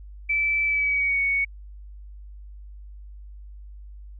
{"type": "tone with pitch glide", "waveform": "sine", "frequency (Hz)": [2318, 2225], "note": ["D7", "C#7"], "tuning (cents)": [-23, 6], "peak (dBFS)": -20, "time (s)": [0.29, 1.45], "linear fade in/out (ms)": 10, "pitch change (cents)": -71, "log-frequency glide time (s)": [0.64, 1.21], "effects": ["added 50 Hz sine -39 dBFS peak until 4.19 s"]}